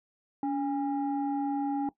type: tone pair together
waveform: sine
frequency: 283.8 / 814.4 Hz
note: C#4 / G#5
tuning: +41 / -34 cents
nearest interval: octave + tritone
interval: 1825 cents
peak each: -27 / -31 dBFS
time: 0.43-1.89 s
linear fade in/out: 2 ms
effects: noise-tail reverb RT60 0.1 s tail -18 dB re dry + tanh soft clip ceiling -22 dBFS